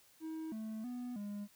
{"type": "tone with pitch steps", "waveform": "triangle", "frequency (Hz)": [318.8, 219, 246.3, 204.8], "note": ["D#4", "A3", "B3", "G#3"], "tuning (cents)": [42, -8, -5, -24], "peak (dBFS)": -38, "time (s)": [0.2, 1.48], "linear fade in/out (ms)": 50, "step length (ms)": 320, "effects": ["white hiss -66 dBFS RMS until 1.55 s"]}